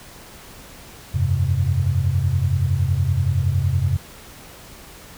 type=chord; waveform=sine; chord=F suspended second; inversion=none; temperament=equal with one note detuned; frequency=87.31 / 98 / 132.33 Hz; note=F2 / G2 / C3; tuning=0 / 0 / +20 cents; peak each=-21 dBFS; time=1.14-3.97 s; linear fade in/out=10 ms; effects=pink hiss -42 dBFS RMS until 5.17 s